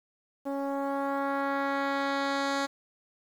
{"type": "tone with low-pass filter sweep", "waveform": "10% pulse", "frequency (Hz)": 277.2, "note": "C#4", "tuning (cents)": 0, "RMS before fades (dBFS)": -30, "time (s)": [0.45, 2.67], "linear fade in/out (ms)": 20, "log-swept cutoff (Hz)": [560, 6500], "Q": 0.91, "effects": ["9-bit"]}